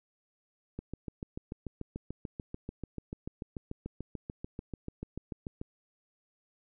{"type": "click train", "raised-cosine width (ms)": 3, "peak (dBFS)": -25, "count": 34, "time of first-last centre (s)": [0.79, 5.615], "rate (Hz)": 6.84, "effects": []}